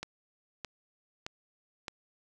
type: click train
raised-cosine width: 0.2 ms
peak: -20 dBFS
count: 4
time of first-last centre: 0.03-1.882 s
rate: 1.62 Hz
effects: none